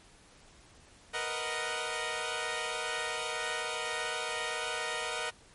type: chord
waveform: 10% pulse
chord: B major seventh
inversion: third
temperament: equal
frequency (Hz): 466.2 / 493.9 / 622.3 / 740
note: A#4 / B4 / D#5 / F#5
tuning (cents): 0 / 0 / 0 / 0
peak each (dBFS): -29 / -33 / -29 / -31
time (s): 1.13-5.31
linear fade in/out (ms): 20
effects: pink hiss -58 dBFS RMS until 5.54 s + MP3 48 kbps